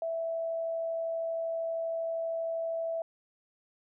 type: tone with amplitude modulation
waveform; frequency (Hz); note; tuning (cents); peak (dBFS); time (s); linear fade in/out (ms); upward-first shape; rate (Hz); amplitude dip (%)
sine; 659.3; E5; 0; -29; 0.02-3.02; 2; sine; 72.7; 25
effects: none